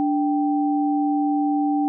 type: tone pair together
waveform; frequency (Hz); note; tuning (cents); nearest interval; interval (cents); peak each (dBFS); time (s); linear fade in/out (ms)
sine; 293.2 / 782; D4 / G5; -3 / -4; octave + perfect fourth; 1699; -19 / -24; 0-1.88; 0
effects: none